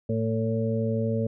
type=harmonic tone; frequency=112.4 Hz; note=A2; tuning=37 cents sharp; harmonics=1 / 2 / 4 / 5; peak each=-27 / -28 / -30 / -32 dBFS; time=0.09-1.27 s; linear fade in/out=5 ms; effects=none